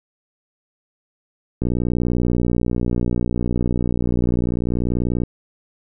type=click train; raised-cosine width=3 ms; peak=-8 dBFS; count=219; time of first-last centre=1.62-5.235 s; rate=60.3 Hz; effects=none